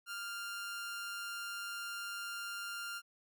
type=tone with amplitude modulation; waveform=sawtooth; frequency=1396.9 Hz; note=F6; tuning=in tune; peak=-35 dBFS; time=0.06-3.02 s; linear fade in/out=50 ms; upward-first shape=sine; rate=198 Hz; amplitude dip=35%; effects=none